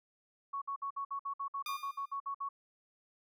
sine tone bursts, 1111 Hz, C#6, 4 cents sharp, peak -35 dBFS, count 14, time 0.53-2.49 s, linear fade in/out 10 ms, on 88 ms, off 56 ms
15% pulse tone with exponential decay, 1210 Hz, D#6, 49 cents flat, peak -31 dBFS, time 1.66-2.17 s, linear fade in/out 2 ms, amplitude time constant 110 ms
effects none

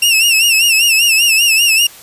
sawtooth tone with vibrato, 2716 Hz, F7, 49 cents flat, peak -5 dBFS, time 0.02-1.87 s, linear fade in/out 5 ms, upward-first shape sine, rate 5.1 Hz, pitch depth 96 cents each way, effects white hiss -37 dBFS RMS until 2.02 s + resampled to 32000 Hz

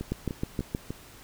two click trains, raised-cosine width 3 ms, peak -20 / -15 dBFS, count 4 / 5, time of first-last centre 0.01-0.906 / 0.12-0.749 s, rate 3.35 / 6.36 Hz, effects pink hiss -50 dBFS RMS until 1.23 s

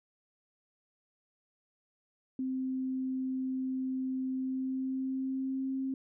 sine tone with pitch glide, 260.6 to 265.9 Hz, C4 to C4, -7 to +28 cents, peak -31 dBFS, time 2.39-5.94 s, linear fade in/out 2 ms, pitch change +35 cents, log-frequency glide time 4.34-5.69 s, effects none

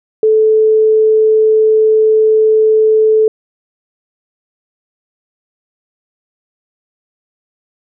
sine tone, 435.9 Hz, A4, 16 cents flat, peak -6 dBFS, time 0.23-3.28 s, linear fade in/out 2 ms, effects none

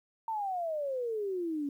sine exponential sweep, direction down, 917 to 277.2 Hz, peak -31 dBFS, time 0.28-1.69 s, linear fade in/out 2 ms, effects 11-bit

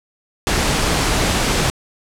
pink noise, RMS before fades -17 dBFS, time 0.47-1.7 s, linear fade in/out 0 ms, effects low-pass 9000 Hz 12 dB/octave

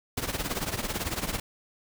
pink noise with tremolo, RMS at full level -28 dBFS, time 0.17-1.4 s, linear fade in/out 5 ms, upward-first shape triangle, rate 18 Hz, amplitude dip 85%, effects none

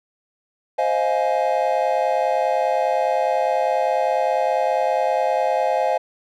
triangle chord, F minor seventh, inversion second, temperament just, 523.8 / 628.6 / 698.5 / 838.1 Hz, C5 / Eb5 / F5 / Ab5, +2 / +18 / 0 / +16 cents, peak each -21 dBFS, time 0.78-5.98 s, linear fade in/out 10 ms, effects none

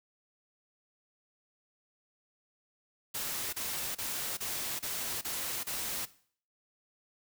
white noise bursts, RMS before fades -36 dBFS, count 7, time 3.14-6.056 s, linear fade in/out 10 ms, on 390 ms, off 31 ms, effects noise-tail reverb RT60 0.5 s tail -17 dB re dry

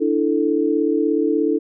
sine chord, D suspended second, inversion none, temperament just, 293.7 / 330.4 / 440.5 Hz, D4 / E4 / A4, 0 / +4 / +2 cents, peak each -20 dBFS, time 0-1.59 s, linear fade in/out 20 ms, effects none

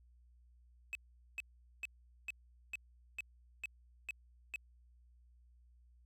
triangle tone bursts, 2562 Hz, E7, 50 cents flat, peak -36 dBFS, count 9, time 0.93-4.559 s, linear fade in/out 0 ms, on 21 ms, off 430 ms, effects added 60 Hz sine -62 dBFS peak until 6.05 s

